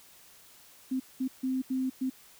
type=tone bursts at uneven times; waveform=sine; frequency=260.2 Hz; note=C4; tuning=9 cents flat; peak=-27 dBFS; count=5; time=0.91-1 / 1.2-1.28 / 1.43-1.62 / 1.7-1.9 / 2.01-2.1 s; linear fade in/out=10 ms; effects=white hiss -56 dBFS RMS until 2.39 s